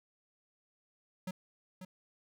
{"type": "tone with echo", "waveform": "square", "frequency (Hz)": 185, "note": "F#3", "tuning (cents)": 0, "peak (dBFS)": -37, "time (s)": [1.27, 1.31], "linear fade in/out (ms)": 5, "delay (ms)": 540, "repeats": 1, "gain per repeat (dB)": -8, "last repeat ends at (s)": 1.85, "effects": []}